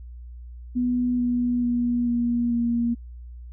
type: tone with pitch steps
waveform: sine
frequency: 246.7 / 243.9 / 241.1 / 238.3 / 235.6 Hz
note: B3 / B3 / B3 / A#3 / A#3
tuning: -2 / -21 / -41 / +38 / +19 cents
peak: -20 dBFS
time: 0.75-2.95 s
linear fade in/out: 20 ms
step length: 440 ms
effects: added 60 Hz sine -37 dBFS peak until 3.52 s